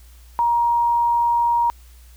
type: tone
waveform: sine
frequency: 944 Hz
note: A#5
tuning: 22 cents sharp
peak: -15 dBFS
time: 0.39-1.7 s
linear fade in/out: 0 ms
effects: added 60 Hz sine -43 dBFS peak until 2.16 s + white hiss -54 dBFS RMS until 2.16 s